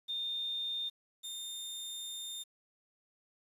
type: tone pair in turn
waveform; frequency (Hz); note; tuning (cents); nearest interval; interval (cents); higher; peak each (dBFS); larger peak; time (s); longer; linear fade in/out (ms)
sine / sawtooth; 3631 / 3631; A#7 / A#7; -46 / -46; unison; 0; neither; -34 / -37; first; 0.08-0.9 / 1.23-2.44; second; 20
effects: resampled to 32000 Hz + 10-bit